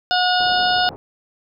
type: harmonic tone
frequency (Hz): 726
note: F#5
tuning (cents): -33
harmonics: 1 / 2 / 4 / 5 / 6 / 7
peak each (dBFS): -18 / -21 / -24 / -25 / -26 / -26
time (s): 0.11-0.89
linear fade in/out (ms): 0
type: low-pass noise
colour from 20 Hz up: white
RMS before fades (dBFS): -36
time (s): 0.4-0.96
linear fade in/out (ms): 0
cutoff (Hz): 820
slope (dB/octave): 24
effects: none